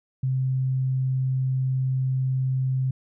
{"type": "tone", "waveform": "sine", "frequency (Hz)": 130.81, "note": "C3", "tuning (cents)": 0, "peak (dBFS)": -21, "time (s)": [0.23, 2.91], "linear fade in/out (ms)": 5, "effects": []}